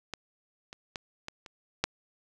clicks, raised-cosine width 0.2 ms, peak -18 / -26 / -18 / -20 / -28 / -8 dBFS, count 6, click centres 0.137 / 0.729 / 0.958 / 1.284 / 1.462 / 1.84 s, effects none

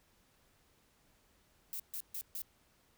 violet noise bursts, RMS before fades -41 dBFS, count 4, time 1.73-2.418 s, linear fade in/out 0 ms, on 67 ms, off 140 ms, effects pink hiss -70 dBFS RMS until 2.97 s

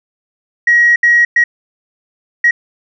sine tone bursts at uneven times, 1900 Hz, A#6, 33 cents sharp, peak -5 dBFS, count 4, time 0.67-0.96 / 1.03-1.25 / 1.36-1.44 / 2.44-2.51 s, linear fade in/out 5 ms, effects tanh soft clip ceiling -1 dBFS

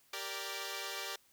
5% pulse chord, G minor, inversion none, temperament equal with one note detuned, 392 / 466.2 / 583.9 Hz, G4 / Bb4 / D5, 0 / 0 / -10 cents, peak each -32 dBFS, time 0.13-1.16 s, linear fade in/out 5 ms, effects white hiss -68 dBFS RMS until 1.32 s

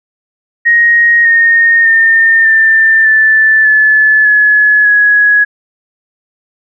sine tone with pitch steps, 1875 / 1844.9 / 1815.3 / 1786.2 / 1757.5 / 1729.3 / 1701.6 / 1674.3 Hz, A#6 / A#6 / A#6 / A6 / A6 / A6 / G#6 / G#6, +10 / -18 / -46 / +26 / -2 / -30 / +42 / +14 cents, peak -4 dBFS, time 0.65-5.45 s, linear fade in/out 20 ms, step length 600 ms, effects none

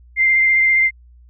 sine tone with vibrato, 2093 Hz, C7, in tune, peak -11 dBFS, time 0.16-0.91 s, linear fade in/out 50 ms, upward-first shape triangle, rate 15 Hz, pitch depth 19 cents each way, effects added 60 Hz sine -43 dBFS peak until 1.29 s

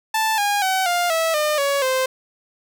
sawtooth tone with pitch steps, 880 / 816.3 / 757.3 / 702.5 / 651.7 / 604.5 / 560.8 / 520.2 Hz, A5 / G#5 / F#5 / F5 / E5 / D5 / C#5 / C5, 0 / -30 / +40 / +10 / -20 / +50 / +20 / -10 cents, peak -14 dBFS, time 0.14-2.06 s, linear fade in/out 5 ms, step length 240 ms, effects none

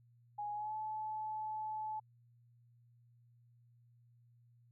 sine tone with pitch glide, 831 to 863.3 Hz, G#5 to A5, +1 to -33 cents, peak -38 dBFS, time 0.38-2 s, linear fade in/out 10 ms, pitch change +66 cents, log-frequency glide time 0.53-0.74 s, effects added 119 Hz sine -64 dBFS peak until 4.71 s

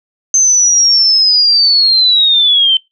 sine linear sweep, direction down, 6272 to 3075 Hz, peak -6 dBFS, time 0.34-2.77 s, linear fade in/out 2 ms, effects noise-tail reverb RT60 0.2 s tail -24 dB re dry

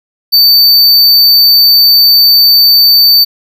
square tone, 4570 Hz, D8, 48 cents flat, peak -3 dBFS, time 0.32-3.25 s, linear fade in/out 20 ms, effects none

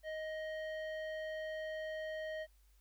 square tone with low-pass filter, 626 Hz, D#5, 10 cents sharp, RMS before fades -42 dBFS, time 0.03-2.47 s, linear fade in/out 50 ms, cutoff 2400 Hz, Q 1.4, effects added 50 Hz sine -64 dBFS peak until 2.8 s + white hiss -75 dBFS RMS until 2.8 s

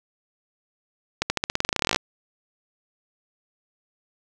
accelerating click train, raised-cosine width 0.2 ms, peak -4 dBFS, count 20, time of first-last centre 1.22-1.961 s, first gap 80 ms, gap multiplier 0.91, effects none

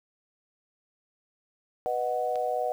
sine chord, B major, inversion none, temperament equal with one note detuned, 493.9 / 617.6 / 740 Hz, B4 / D#5 / F#5, 0 / -13 / 0 cents, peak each -31 / -31 / -29 dBFS, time 1.86-2.72 s, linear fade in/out 0 ms
click, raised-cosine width 0.2 ms, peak -27 dBFS, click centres 2.357 s
effects 9-bit

